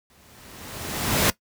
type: noise with exponential growth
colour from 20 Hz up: pink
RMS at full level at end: -17 dBFS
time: 0.1-1.3 s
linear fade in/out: 1 ms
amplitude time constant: 260 ms
effects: noise-tail reverb RT60 0.1 s tail -18 dB re dry + high-pass 60 Hz 12 dB/octave